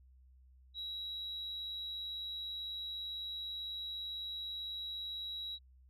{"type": "tone with amplitude modulation", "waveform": "sine", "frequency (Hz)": 3874, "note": "B7", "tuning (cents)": -34, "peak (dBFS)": -37, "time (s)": [0.74, 5.59], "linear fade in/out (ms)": 50, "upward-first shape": "sine", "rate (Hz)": 171, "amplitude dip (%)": 30, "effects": ["tanh soft clip ceiling -35 dBFS", "added 64 Hz sine -59 dBFS peak until 5.89 s"]}